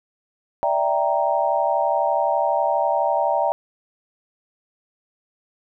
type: chord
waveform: sine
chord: E half-diminished seventh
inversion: third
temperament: equal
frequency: 587.3 / 659.3 / 784 / 932.3 Hz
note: D5 / E5 / G5 / Bb5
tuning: 0 / 0 / 0 / 0 cents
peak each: -23 dBFS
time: 0.63-3.52 s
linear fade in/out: 0 ms
effects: none